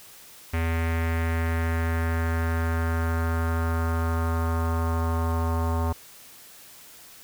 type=tone with low-pass filter sweep; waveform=square; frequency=82.41 Hz; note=E2; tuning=in tune; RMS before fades=-25 dBFS; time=0.53-5.93 s; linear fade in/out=10 ms; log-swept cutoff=2200 to 1000 Hz; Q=3; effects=white hiss -48 dBFS RMS until 7.23 s